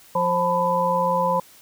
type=harmonic tone with a mistuned harmonic; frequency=175.9 Hz; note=F3; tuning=13 cents sharp; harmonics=1 / 3 / 5 / 6; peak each=-28 / -23 / -26 / -21 dBFS; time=0.15-1.4 s; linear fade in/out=5 ms; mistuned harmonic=6; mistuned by=-99 cents; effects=white hiss -50 dBFS RMS until 1.61 s